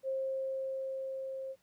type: tone with level ramp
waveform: sine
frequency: 532 Hz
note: C5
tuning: 29 cents sharp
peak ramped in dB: -31 to -38 dBFS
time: 0.03-1.56 s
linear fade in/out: 50 ms
effects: pink hiss -72 dBFS RMS until 1.62 s + high-pass 80 Hz 12 dB/octave